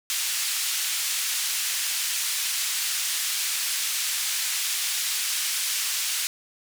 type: band-pass noise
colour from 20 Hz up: white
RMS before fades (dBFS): -27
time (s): 0.1-6.27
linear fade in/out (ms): 0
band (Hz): 2000 to 9800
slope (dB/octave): 12
effects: none